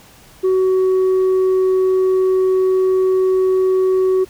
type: tone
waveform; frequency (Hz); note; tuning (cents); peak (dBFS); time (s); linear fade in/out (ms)
sine; 375.1; F#4; +24; -9; 0.43-4.25; 20
effects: tanh soft clip ceiling -11 dBFS + pink hiss -45 dBFS RMS until 4.29 s